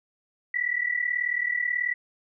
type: tone pair together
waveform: sine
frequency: 1937.1 / 1975.5 Hz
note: B6 / B6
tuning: -34 / 0 cents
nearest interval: unison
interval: 34 cents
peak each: -27 dBFS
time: 0.54-1.94 s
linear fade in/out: 5 ms
effects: none